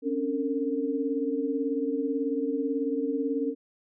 sine tone cluster, 268.1 / 286.3 / 456.6 Hz, C4 / D4 / A#4, +42 / -44 / -36 cents, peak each -30 dBFS, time 0.02-3.55 s, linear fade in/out 50 ms, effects none

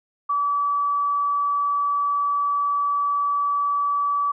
sine tone, 1149 Hz, D6, 38 cents flat, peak -19 dBFS, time 0.29-4.32 s, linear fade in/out 10 ms, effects none

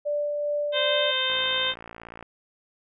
sine tone with tremolo, 587 Hz, D5, 1 cent flat, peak -23 dBFS, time 0.05-1.12 s, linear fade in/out 20 ms, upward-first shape sine, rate 2.5 Hz, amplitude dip 25%
harmonic tone, 519 Hz, C5, 14 cents flat, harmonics 1 / 2 / 3 / 4 / 5 / 6 / 7, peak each -33 / -34 / -31 / -34 / -34 / -28 / -27 dBFS, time 0.72-1.75 s, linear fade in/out 50 ms
click train, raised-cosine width 0.5 ms, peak -25 dBFS, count 54, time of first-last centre 1.3-2.227 s, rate 57.2 Hz
effects none

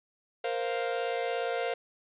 45% pulse chord, Bb suspended second, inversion none, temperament equal, 466.2 / 523.3 / 698.5 Hz, Bb4 / C5 / F5, 0 / 0 / 0 cents, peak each -33 / -34 / -34 dBFS, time 0.44-1.74 s, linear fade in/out 5 ms, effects resampled to 8000 Hz + 10-bit

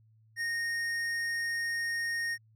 triangle tone with hard clipping, 1853 Hz, A#6, 11 cents flat, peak -32 dBFS, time 0.36-2.38 s, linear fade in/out 50 ms, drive 14 dB, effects added 110 Hz sine -60 dBFS peak until 2.55 s

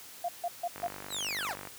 sine tone bursts, 698.5 Hz, F5, in tune, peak -29 dBFS, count 4, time 0.24-0.874 s, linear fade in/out 5 ms, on 46 ms, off 150 ms
click train, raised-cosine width 0.5 ms, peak -26 dBFS, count 46, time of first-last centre 0.76-1.673 s, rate 49.3 Hz
25% pulse linear sweep, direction down, 4186 to 390 Hz, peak -29 dBFS, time 1.09-1.56 s, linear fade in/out 50 ms
effects white hiss -49 dBFS RMS until 1.78 s + high-pass 60 Hz 12 dB/octave

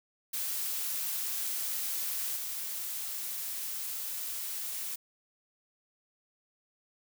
blue noise with level steps, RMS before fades -34 / -37 dBFS, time 0.33-4.96 s, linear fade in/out 10 ms, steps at 2.36 s, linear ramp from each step 10 ms, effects none

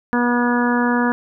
harmonic tone, 242.1 Hz, B3, 34 cents flat, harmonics 1 / 2 / 3 / 4 / 5 / 6 / 7, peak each -17 / -24 / -28 / -23 / -28 / -26 / -25 dBFS, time 0.13-1.12 s, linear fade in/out 0 ms, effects none

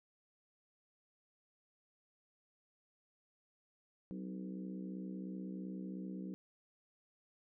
harmonic tone with a mistuned harmonic, 62.9 Hz, B1, 32 cents sharp, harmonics 3 / 4 / 5 / 6 / 7 / 8, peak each -43 / -50 / -49 / -58 / -58 / -60 dBFS, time 4.11-6.34 s, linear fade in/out 0 ms, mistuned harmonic 4, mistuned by +48 cents, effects none

